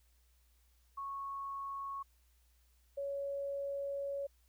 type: tone pair in turn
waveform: sine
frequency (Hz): 1103 / 559.2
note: C#6 / C#5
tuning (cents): -9 / +15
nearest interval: octave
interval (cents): 1176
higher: first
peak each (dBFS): -39 / -36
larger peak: second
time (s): 0.97-2.03 / 2.97-4.27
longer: second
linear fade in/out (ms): 10
effects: added 60 Hz sine -67 dBFS peak until 4.48 s + white hiss -75 dBFS RMS until 4.48 s